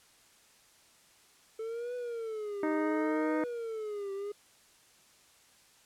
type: tone with vibrato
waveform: triangle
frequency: 439.9 Hz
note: A4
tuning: in tune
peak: -33 dBFS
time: 1.59-4.32 s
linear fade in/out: 5 ms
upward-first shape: triangle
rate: 0.69 Hz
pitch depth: 210 cents each way
type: harmonic tone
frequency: 310 Hz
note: D#4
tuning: 6 cents flat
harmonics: 1 / 2 / 3 / 4 / 5 / 6 / 7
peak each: -30 / -36 / -40 / -42 / -44 / -46 / -47 dBFS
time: 2.63-3.44 s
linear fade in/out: 2 ms
effects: white hiss -62 dBFS RMS until 5.85 s + low-pass 10000 Hz 12 dB/octave